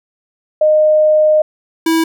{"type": "tone pair in turn", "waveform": ["sine", "square"], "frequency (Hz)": [615, 325.8], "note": ["D#5", "E4"], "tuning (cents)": [-20, -20], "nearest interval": "major seventh", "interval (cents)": 1100, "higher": "first", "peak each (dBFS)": [-7, -11], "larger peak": "first", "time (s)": [[0.61, 1.42], [1.86, 2.04]], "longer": "first", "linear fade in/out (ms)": 5, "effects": []}